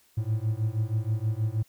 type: beating tone pair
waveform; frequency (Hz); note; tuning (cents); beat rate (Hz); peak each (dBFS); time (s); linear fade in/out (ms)
triangle; 106.4 / 112.7; G#2 / A2; +42 / +42; 6.3; -26; 0.17-1.63; 10
effects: white hiss -63 dBFS RMS until 1.68 s